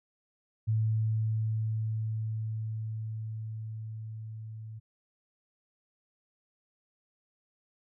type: tone with level ramp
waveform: sine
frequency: 110 Hz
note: A2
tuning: in tune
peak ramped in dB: -24 to -40 dBFS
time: 0.67-4.8 s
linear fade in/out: 20 ms
effects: none